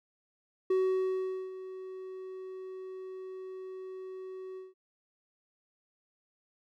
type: tone with ADSR envelope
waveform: triangle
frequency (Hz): 375.5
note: F#4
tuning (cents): +26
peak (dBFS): -22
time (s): 0.7-4.74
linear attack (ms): 6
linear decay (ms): 800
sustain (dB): -16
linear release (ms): 170
effects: none